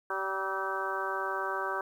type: harmonic tone with a mistuned harmonic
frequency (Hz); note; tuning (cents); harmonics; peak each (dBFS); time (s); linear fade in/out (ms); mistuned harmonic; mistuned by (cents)
192.7; G3; -29; 2 / 3 / 4 / 5 / 6 / 7 / 8; -38 / -40 / -40 / -37 / -37 / -40 / -36; 0.1-1.81; 2; 7; -60
effects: 10-bit